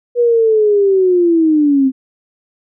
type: linear sweep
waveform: sine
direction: down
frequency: 486.7 to 258.9 Hz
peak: -8 dBFS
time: 0.15-1.92 s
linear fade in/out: 50 ms
effects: none